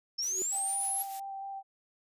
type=linear sweep; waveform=sine; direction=up; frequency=5300 to 11430 Hz; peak=-30 dBFS; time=0.18-1.03 s; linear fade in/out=10 ms
type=noise with tremolo; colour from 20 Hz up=blue; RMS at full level=-43 dBFS; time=0.22-1.2 s; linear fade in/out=5 ms; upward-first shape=sine; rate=6.7 Hz; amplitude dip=45%
type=tone with exponential growth; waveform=sine; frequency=374.2 Hz; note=F#4; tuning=20 cents sharp; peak=-33 dBFS; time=0.23-0.42 s; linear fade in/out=1 ms; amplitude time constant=40 ms
type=tone with vibrato; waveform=sine; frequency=784 Hz; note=G5; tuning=in tune; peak=-37 dBFS; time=0.51-1.63 s; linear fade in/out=50 ms; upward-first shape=square; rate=4.4 Hz; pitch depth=8 cents each way
effects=resampled to 32000 Hz